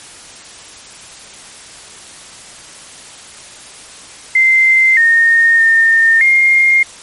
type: tone with pitch steps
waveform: sine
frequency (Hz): 2081 / 1839 / 1818 / 2124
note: C7 / A#6 / A#6 / C7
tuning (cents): -10 / -24 / -44 / +25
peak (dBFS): -6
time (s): 4.35-6.83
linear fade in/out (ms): 5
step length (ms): 620
effects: white hiss -35 dBFS RMS until 7.02 s + MP3 48 kbps